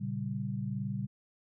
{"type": "chord", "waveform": "sine", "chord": "G diminished", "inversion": "first", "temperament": "equal", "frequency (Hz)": [116.54, 138.59, 196], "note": ["Bb2", "Db3", "G3"], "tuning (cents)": [0, 0, 0], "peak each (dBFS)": [-37, -37, -36], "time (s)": [0, 1.07], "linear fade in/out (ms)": 20, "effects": []}